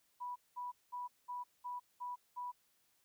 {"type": "tone bursts", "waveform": "sine", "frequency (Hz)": 983, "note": "B5", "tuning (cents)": -8, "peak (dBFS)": -40, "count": 7, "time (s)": [0.2, 2.52], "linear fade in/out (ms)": 20, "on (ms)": 160, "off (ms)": 200, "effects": ["white hiss -75 dBFS RMS until 3.04 s"]}